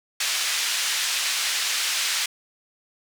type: band-pass noise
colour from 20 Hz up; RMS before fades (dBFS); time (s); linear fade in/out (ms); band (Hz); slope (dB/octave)
pink; -25; 0.2-2.26; 5; 2300 to 8000; 12
effects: none